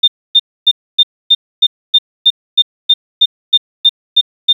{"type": "tone bursts", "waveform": "sine", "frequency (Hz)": 3622, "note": "A7", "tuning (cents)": 49, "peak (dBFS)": -3, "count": 15, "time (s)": [0.03, 4.53], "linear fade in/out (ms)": 10, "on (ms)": 48, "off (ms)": 270, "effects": ["7-bit"]}